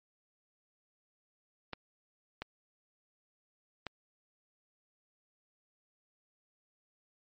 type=clicks; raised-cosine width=0.3 ms; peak=-22 dBFS; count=3; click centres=1.733 / 2.42 / 3.867 s; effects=MP3 32 kbps